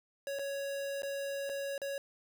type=tone with dropouts; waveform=square; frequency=556 Hz; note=C#5; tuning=5 cents sharp; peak=-36 dBFS; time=0.27-1.98 s; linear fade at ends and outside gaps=1 ms; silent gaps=0.388-0.393 / 1.021-1.032 / 1.493-1.497 / 1.779-1.817 s; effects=none